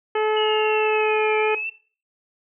harmonic tone, 430.8 Hz, A4, 37 cents flat, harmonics 1 / 2 / 3 / 4 / 5 / 6 / 7, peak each -20 / -26 / -30 / -32 / -34 / -36 / -37 dBFS, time 0.15-1.55 s, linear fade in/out 5 ms
sine exponential two-way sweep, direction down then up, 2940 to 2349 to 2703 Hz, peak -25 dBFS, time 0.36-1.7 s, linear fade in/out 10 ms, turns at 1.39 s
effects noise-tail reverb RT60 0.4 s tail -18 dB re dry

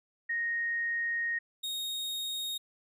sine / 40% pulse tone pair in turn, 1864.7 / 3729 Hz, A#6 / A#7, 0 / 0 cents, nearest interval octave, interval 1200 cents, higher second, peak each -29 / -32 dBFS, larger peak first, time 0.29-1.39 / 1.63-2.58 s, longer first, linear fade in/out 10 ms, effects none

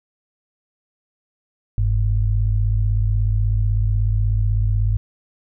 sine tone pair together, 47.55 / 103.83 Hz, F#1 / G#2, +48 / 0 cents, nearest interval octave + major second, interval 1352 cents, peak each -18 dBFS, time 1.78-4.97 s, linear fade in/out 0 ms, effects none

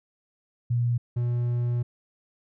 sine / triangle tone pair in turn, 120 / 120.68 Hz, B2 / B2, -49 / -40 cents, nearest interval unison, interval 9 cents, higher second, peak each -21 dBFS, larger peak neither, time 0.7-0.98 / 1.16-1.83 s, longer second, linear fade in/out 10 ms, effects none

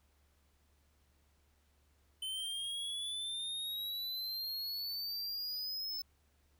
square exponential sweep, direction up, 3055 to 5274 Hz, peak -38 dBFS, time 2.22-6.02 s, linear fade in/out 5 ms, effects added 72 Hz sine -70 dBFS peak until 6.59 s + pink hiss -75 dBFS RMS until 6.59 s

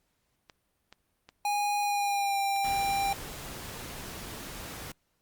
clicks, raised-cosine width 0.2 ms, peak -30 dBFS, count 4, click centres 0.498 / 0.926 / 1.29 / 2.563 s
square tone with pitch glide, 822 to 792.6 Hz, G#5 to G5, -18 to +19 cents, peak -27 dBFS, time 1.45-3.13 s, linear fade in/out 2 ms, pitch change -63 cents, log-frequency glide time 1.82-2.39 s
pink noise, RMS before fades -41 dBFS, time 2.64-4.92 s, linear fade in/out 5 ms
effects pink hiss -75 dBFS RMS until 5.21 s + Opus 48 kbps

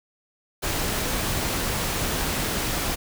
pink noise, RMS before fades -26 dBFS, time 0.62-2.96 s, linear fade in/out 20 ms, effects none

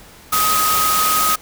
sine tone in noise, 1258 Hz, D#6, 19 cents sharp, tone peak -16 dBFS, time 0.32-1.36 s, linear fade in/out 10 ms, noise white, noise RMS -19 dBFS, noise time 0.32-1.36 s, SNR 0 dB, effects pink hiss -43 dBFS RMS until 1.41 s

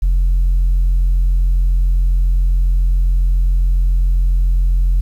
sine tone, 43.65 Hz, F1, in tune, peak -8 dBFS, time 0.02-5.01 s, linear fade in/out 10 ms, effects tanh soft clip ceiling -9 dBFS + 8-bit

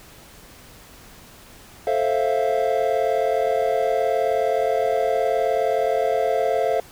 triangle chord, F major seventh, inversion first, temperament equal with one note detuned, 440 / 527.5 / 659.3 / 698.5 Hz, A4 / C5 / E5 / F5, 0 / +14 / 0 / 0 cents, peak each -22 dBFS, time 1.87-6.8 s, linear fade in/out 2 ms, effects pink hiss -46 dBFS RMS until 6.91 s

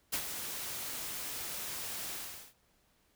white noise with ADSR envelope, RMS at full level -32 dBFS, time 0.12-2.54 s, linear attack 17 ms, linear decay 72 ms, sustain -8 dB, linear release 420 ms, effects pink hiss -71 dBFS RMS until 3.15 s

